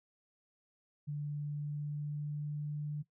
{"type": "tone with pitch glide", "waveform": "sine", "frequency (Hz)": [146.83, 148.54], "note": ["D3", "D3"], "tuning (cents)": [0, 20], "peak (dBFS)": -35, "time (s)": [1.07, 3.03], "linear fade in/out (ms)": 20, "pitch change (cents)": 20, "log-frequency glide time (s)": [1.43, 2.87], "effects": ["noise-tail reverb RT60 0.1 s tail -17 dB re dry"]}